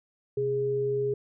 sine tone pair together, 129.47 / 412.7 Hz, C3 / G#4, -18 / -11 cents, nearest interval octave + minor sixth, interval 2007 cents, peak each -34 / -25 dBFS, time 0.37-1.14 s, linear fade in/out 5 ms, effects none

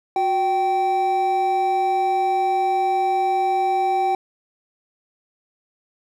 triangle tone pair together, 365.8 / 775 Hz, F#4 / G5, -20 / -20 cents, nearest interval octave + minor second, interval 1300 cents, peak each -23 / -16 dBFS, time 0.16-4.15 s, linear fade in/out 2 ms, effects none

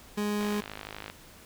30% pulse tone, 207.7 Hz, G#3, in tune, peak -25 dBFS, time 0.17-0.61 s, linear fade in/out 10 ms
click train, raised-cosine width 0.3 ms, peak -22 dBFS, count 37, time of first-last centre 0.41-1.1 s, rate 52.2 Hz
effects pink hiss -52 dBFS RMS until 1.45 s

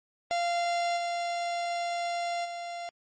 45% pulse tone with level steps, 692 Hz, F5, 16 cents flat, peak -26 / -29 / -35 dBFS, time 0.31-2.89 s, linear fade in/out 0 ms, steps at 0.96 / 2.44 s, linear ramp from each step 20 ms, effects MP3 32 kbps

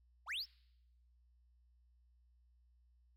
triangle linear sweep, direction up, 587.3 to 5588 Hz, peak -37 dBFS, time 0.26-0.46 s, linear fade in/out 50 ms, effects noise-tail reverb RT60 0.9 s tail -26 dB re dry + added 60 Hz sine -67 dBFS peak until 3.16 s

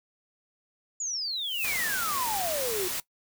sine exponential sweep, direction down, 7040 to 352 Hz, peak -29 dBFS, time 1-2.88 s, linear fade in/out 5 ms
violet noise with exponential growth, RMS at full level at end -31 dBFS, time 1.19-1.65 s, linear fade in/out 2 ms, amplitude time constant 100 ms
white noise, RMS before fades -32 dBFS, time 1.64-3 s, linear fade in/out 2 ms
effects noise-tail reverb RT60 0.1 s tail -19 dB re dry

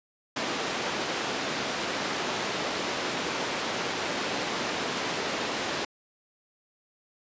pink band-pass noise, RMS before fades -31 dBFS, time 0.36-5.85 s, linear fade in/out 5 ms, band 270 to 5300 Hz, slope 12 dB/octave, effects resampled to 16000 Hz

